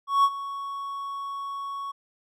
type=tone with ADSR envelope; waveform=triangle; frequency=1112 Hz; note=C#6; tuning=5 cents sharp; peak=-13 dBFS; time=0.07-1.92 s; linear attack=170 ms; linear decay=52 ms; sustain=-16 dB; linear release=14 ms; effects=none